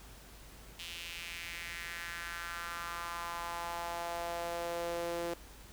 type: tone with high-pass filter sweep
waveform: sawtooth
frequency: 170.9 Hz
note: F3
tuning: 37 cents flat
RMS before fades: -40 dBFS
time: 0.79-5.34 s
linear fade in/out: 5 ms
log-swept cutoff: 3000 to 420 Hz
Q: 2.9
effects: added 50 Hz sine -55 dBFS peak until 5.72 s + pink hiss -55 dBFS RMS until 5.72 s